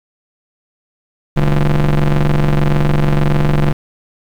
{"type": "ring-modulated tone", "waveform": "40% pulse", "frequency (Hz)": 68.5, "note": "C#2", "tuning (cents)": -20, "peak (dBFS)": -6, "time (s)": [1.36, 3.73], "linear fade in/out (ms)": 10, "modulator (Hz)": 79.4, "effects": ["low-pass 3000 Hz 12 dB/octave", "7-bit"]}